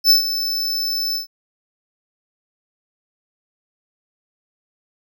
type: tone with ADSR envelope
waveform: square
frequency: 5274 Hz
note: E8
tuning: in tune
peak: -8 dBFS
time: 0.04-1.27 s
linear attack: 59 ms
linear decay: 120 ms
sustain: -12 dB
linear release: 120 ms
effects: none